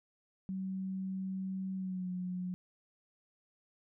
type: tone with pitch glide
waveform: sine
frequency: 189.8 to 181.44 Hz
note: F#3 to F#3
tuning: +44 to -34 cents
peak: -35 dBFS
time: 0.49-2.54 s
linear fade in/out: 0 ms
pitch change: -78 cents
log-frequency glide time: 1.75-2.1 s
effects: none